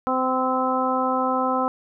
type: harmonic tone with a mistuned harmonic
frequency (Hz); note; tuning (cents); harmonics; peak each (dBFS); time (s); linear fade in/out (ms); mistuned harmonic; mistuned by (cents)
258; C4; -24; 1 / 2 / 3 / 4 / 5; -26 / -26 / -26 / -26 / -26; 0.07-1.68; 0; 5; +18
effects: none